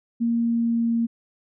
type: tone with pitch glide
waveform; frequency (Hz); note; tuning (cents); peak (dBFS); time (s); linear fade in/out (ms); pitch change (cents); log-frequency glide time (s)
sine; 233.1 to 231.5; A#3 to A#3; 0 to -12; -19; 0.2-1.07; 20; -12; 0.39-0.94
effects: none